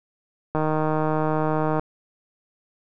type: click train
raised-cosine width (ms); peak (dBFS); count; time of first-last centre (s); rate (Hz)
1; -10; 194; 0.55-1.795; 155
effects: none